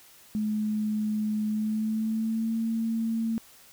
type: tone with pitch glide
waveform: sine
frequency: 213.3 to 226 Hz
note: G#3 to A3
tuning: +46 to +47 cents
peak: -25 dBFS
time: 0.35-3.38 s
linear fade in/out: 0 ms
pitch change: +101 cents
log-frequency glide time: 1.47-2.55 s
effects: white hiss -54 dBFS RMS until 3.72 s